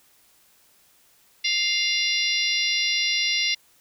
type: harmonic tone with a mistuned harmonic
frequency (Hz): 700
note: F5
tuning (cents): +4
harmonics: 3 / 4 / 5 / 6 / 7 / 8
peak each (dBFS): -26 / -27 / -28 / -29 / -29 / -30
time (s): 1.44-3.55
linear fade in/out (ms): 10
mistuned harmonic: 6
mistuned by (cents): -52
effects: white hiss -59 dBFS RMS until 3.8 s